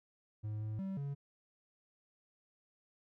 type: tone with pitch steps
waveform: triangle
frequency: 106.8 / 108 / 192.7 / 140.8 Hz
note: G#2 / A2 / G3 / C#3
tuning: +49 / -32 / -29 / +27 cents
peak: -35 dBFS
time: 0.43-1.15 s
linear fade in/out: 20 ms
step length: 180 ms
effects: none